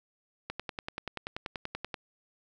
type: click train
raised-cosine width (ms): 0.3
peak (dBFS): -19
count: 16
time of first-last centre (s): 0.5-1.942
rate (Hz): 10.4
effects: none